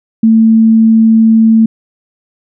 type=tone; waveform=sine; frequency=223.4 Hz; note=A3; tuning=27 cents sharp; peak=-3 dBFS; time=0.23-1.66 s; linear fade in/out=5 ms; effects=none